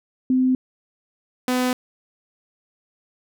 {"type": "tone pair in turn", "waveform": ["sine", "sawtooth"], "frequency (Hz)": [257.1, 251.8], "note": ["C4", "B3"], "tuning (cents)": [-30, 34], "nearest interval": "unison", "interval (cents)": 36, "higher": "first", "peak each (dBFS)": -15, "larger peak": "neither", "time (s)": [[0.3, 0.55], [1.48, 1.73]], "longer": "neither", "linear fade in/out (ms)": 2, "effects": []}